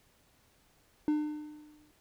triangle tone with exponential decay, 301.3 Hz, D4, 44 cents sharp, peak -22 dBFS, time 1.08-1.91 s, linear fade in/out 1 ms, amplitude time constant 180 ms, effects pink hiss -67 dBFS RMS until 2 s

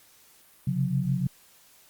sine tone cluster, 132.3 / 139 / 181.1 Hz, C3 / C#3 / F#3, +20 / +5 / -37 cents, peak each -28 dBFS, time 0.67-1.27 s, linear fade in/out 5 ms, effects white hiss -57 dBFS RMS until 1.89 s + Opus 48 kbps

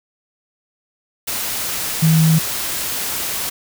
sine tone in noise, 160 Hz, D#3, 49 cents sharp, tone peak -10 dBFS, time 2.02-2.39 s, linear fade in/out 10 ms, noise white, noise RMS -23 dBFS, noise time 1.27-3.5 s, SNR +10 dB, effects none

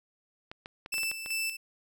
clicks, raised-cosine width 0.3 ms, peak -25 dBFS, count 8, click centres 0.515 / 0.659 / 0.861 / 0.941 / 0.982 / 1.033 / 1.115 / 1.261 s
sawtooth tone with tremolo, 2648 Hz, E7, 7 cents sharp, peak -26 dBFS, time 0.92-1.57 s, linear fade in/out 10 ms, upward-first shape square, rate 2.6 Hz, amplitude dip 60%
effects none

